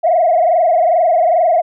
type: tone with frequency modulation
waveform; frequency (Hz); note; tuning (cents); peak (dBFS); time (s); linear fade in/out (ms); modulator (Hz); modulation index
sine; 680; F5; -46; -8; 0.03-1.62; 20; 22.4; 2.1
effects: tanh soft clip ceiling -4 dBFS